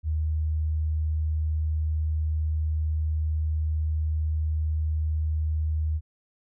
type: tone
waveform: sine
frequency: 77.78 Hz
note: D#2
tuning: in tune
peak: -23 dBFS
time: 0.03-6.01 s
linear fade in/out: 50 ms
effects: none